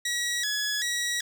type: tone with vibrato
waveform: 15% pulse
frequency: 1800 Hz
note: A6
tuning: 39 cents sharp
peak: -20 dBFS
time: 0.05-1.21 s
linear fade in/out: 5 ms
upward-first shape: square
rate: 1.3 Hz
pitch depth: 110 cents each way
effects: none